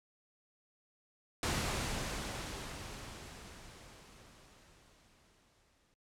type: noise with exponential decay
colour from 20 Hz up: pink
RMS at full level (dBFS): -33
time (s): 1.43-5.94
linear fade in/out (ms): 1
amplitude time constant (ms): 980
effects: noise-tail reverb RT60 0.1 s tail -24 dB re dry + low-pass 9000 Hz 12 dB/octave